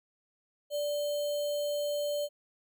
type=tone with sample-and-hold; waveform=sine; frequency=585 Hz; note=D5; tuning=7 cents flat; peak=-29 dBFS; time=0.7-2.29 s; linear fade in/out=50 ms; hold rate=3675 Hz; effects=none